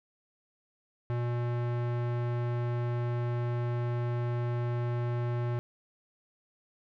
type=tone with low-pass filter; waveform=square; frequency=120.3 Hz; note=B2; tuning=45 cents flat; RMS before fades=-31 dBFS; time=1.1-5.59 s; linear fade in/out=0 ms; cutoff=1800 Hz; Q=0.64; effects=none